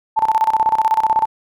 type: tone with tremolo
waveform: sine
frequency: 881 Hz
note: A5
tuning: 2 cents sharp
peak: -10 dBFS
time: 0.16-1.26 s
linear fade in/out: 20 ms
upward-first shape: square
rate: 16 Hz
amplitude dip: 80%
effects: none